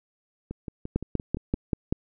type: two click trains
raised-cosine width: 3 ms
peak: -21 / -11 dBFS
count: 7 / 6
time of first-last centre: 0.51-1.543 / 0.96-1.925 s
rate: 5.81 / 5.18 Hz
effects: none